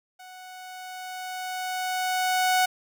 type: tone with level ramp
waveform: sawtooth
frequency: 740 Hz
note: F#5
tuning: in tune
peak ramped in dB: -40 to -15 dBFS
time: 0.19-2.66 s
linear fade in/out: 10 ms
effects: none